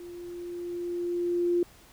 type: tone with level ramp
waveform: sine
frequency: 349.2 Hz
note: F4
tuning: in tune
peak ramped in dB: -40 to -21 dBFS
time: 0-1.63 s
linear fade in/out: 2 ms
effects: pink hiss -55 dBFS RMS until 1.92 s